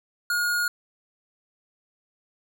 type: tone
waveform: square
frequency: 1434 Hz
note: F6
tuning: 45 cents sharp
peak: -23 dBFS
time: 0.3-0.68 s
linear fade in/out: 2 ms
effects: none